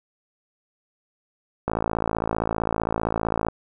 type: click train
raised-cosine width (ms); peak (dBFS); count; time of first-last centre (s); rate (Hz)
1; -9; 101; 1.68-3.485; 55.4
effects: none